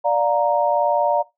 sine chord, Bb major, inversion first, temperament equal with one note detuned, 587.3 / 709 / 932.3 Hz, D5 / F5 / Bb5, 0 / +26 / 0 cents, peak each -19 / -21 / -20 dBFS, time 0.04-1.23 s, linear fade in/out 20 ms, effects noise-tail reverb RT60 0.2 s tail -20 dB re dry

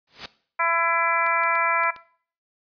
white noise with exponential growth, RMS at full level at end -26 dBFS, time 0.07-0.26 s, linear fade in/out 5 ms, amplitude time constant 41 ms
harmonic tone, 334.9 Hz, E4, 27 cents sharp, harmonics 2 / 3 / 4 / 5 / 6 / 7, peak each -30 / -24 / -25 / -29 / -28 / -28 dBFS, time 0.59-1.91 s, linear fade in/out 10 ms
clicks, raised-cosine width 0.2 ms, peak -25 dBFS, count 5, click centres 1.265 / 1.436 / 1.554 / 1.836 / 1.963 s
effects noise-tail reverb RT60 0.5 s tail -18 dB re dry + resampled to 11025 Hz

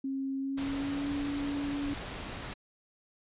sine tone with pitch glide, 270 to 284.6 Hz, C#4 to C#4, -45 to +46 cents, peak -31 dBFS, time 0.04-1.94 s, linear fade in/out 5 ms, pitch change +91 cents, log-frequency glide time 0.39-1.09 s
pink noise, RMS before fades -40 dBFS, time 0.57-2.54 s, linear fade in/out 10 ms
effects resampled to 8000 Hz

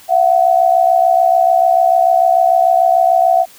sine tone pair together, 677 / 743.8 Hz, E5 / F#5, +46 / +9 cents, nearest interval major second, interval 163 cents, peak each -11 dBFS, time 0.08-3.46 s, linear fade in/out 50 ms, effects white hiss -42 dBFS RMS until 3.58 s

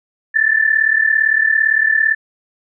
sine tone pair together, 1744.3 / 1782 Hz, A6 / A6, -16 / +22 cents, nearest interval unison, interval 38 cents, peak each -14 dBFS, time 0.34-2.15 s, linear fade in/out 20 ms, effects none

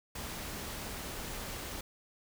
pink noise, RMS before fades -41 dBFS, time 0.15-1.81 s, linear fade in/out 5 ms, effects none

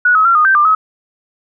sine tone with pitch steps, 1463 / 1279 / 1368 / 1231 / 1559 / 1192 / 1278 Hz, F#6 / D#6 / F6 / D#6 / G6 / D6 / D#6, -20 / +47 / -36 / -19 / -10 / +25 / +46 cents, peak -7 dBFS, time 0.05-0.75 s, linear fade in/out 5 ms, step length 100 ms, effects none

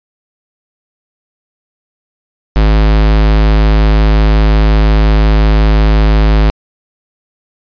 square tone, 52.8 Hz, G#1, 29 cents sharp, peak -6 dBFS, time 2.56-6.5 s, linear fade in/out 0 ms, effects resampled to 11025 Hz

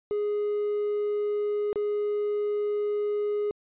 triangle tone with dropouts, 415.3 Hz, G#4, in tune, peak -22 dBFS, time 0.11-3.51 s, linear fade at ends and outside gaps 0 ms, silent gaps 1.729-1.758 s, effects tanh soft clip ceiling -19 dBFS + resampled to 8000 Hz

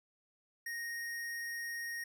square tone, 1864.7 Hz, A#6, in tune, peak -39 dBFS, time 0.66-2.04 s, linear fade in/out 5 ms, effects none

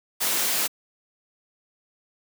white noise, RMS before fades -24 dBFS, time 0.2-0.68 s, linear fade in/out 20 ms, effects high-pass 200 Hz 12 dB/octave

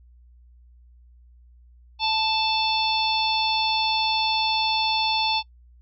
harmonic tone with a mistuned harmonic, 880 Hz, A5, in tune, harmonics 1 / 3 / 4 / 5 / 6, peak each -24 / -28 / -26 / -27 / -34 dBFS, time 1.99-5.43 s, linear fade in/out 50 ms, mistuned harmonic 6, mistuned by +15 cents, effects noise-tail reverb RT60 0.1 s tail -23 dB re dry + added 60 Hz sine -49 dBFS peak until 5.81 s

